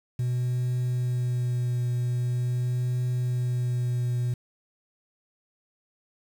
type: tone with vibrato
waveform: sine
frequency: 123.5 Hz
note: B2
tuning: in tune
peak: -21 dBFS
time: 0.19-4.34 s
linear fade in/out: 5 ms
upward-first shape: triangle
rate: 0.44 Hz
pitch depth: 17 cents each way
effects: tanh soft clip ceiling -23 dBFS + 8-bit